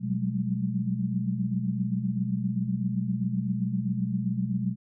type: tone cluster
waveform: sine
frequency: 124.5 / 183.9 / 191.6 / 208.7 Hz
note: B2 / F#3 / G3 / G#3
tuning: +14 / -10 / -39 / +9 cents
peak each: -31 dBFS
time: 0-4.76 s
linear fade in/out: 50 ms
effects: none